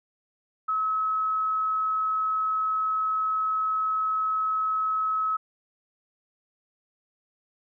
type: tone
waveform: sine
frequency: 1287 Hz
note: E6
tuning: 42 cents flat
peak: -23 dBFS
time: 0.68-5.37 s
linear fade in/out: 10 ms
effects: none